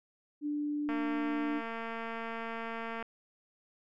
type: tone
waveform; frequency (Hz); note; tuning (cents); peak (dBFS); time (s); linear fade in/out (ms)
sine; 294.8; D4; +7; -31; 0.41-1.62; 50
type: click train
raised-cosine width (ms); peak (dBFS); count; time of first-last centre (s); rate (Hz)
0.5; -25; 488; 0.89-3.026; 228
effects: none